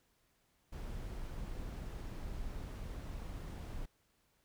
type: noise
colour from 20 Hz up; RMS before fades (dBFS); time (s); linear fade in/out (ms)
brown; -43; 0.72-3.86; 10
effects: pink hiss -75 dBFS RMS until 4.44 s